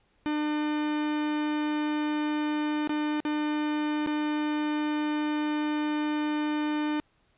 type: tone with dropouts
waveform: 45% pulse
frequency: 300.8 Hz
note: D4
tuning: 42 cents sharp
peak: -26 dBFS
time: 0.26-7 s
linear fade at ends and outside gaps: 0 ms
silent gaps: 2.874-2.894 / 3.203-3.251 / 4.063-4.072 s
effects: pink hiss -68 dBFS RMS until 7.37 s + resampled to 8000 Hz